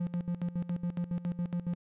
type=tone with tremolo; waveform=triangle; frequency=174.61 Hz; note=F3; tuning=in tune; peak=-27 dBFS; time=0-1.75 s; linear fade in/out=10 ms; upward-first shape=square; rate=7.2 Hz; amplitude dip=80%; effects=resampled to 8000 Hz